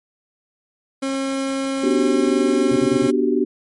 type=tone; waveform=30% pulse; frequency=270 Hz; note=C#4; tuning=45 cents flat; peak=-18 dBFS; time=1.02-3.11 s; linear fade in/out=10 ms
type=chord; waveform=sine; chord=G major seventh; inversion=first; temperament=equal; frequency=246.9 / 293.7 / 370 / 392 Hz; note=B3 / D4 / F#4 / G4; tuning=0 / 0 / 0 / 0 cents; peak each=-21 dBFS; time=1.83-3.45 s; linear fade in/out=10 ms
type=tone bursts; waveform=triangle; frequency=130.81 Hz; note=C3; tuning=in tune; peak=-24 dBFS; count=4; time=2.71-3.073 s; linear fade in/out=5 ms; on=57 ms; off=45 ms
effects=MP3 48 kbps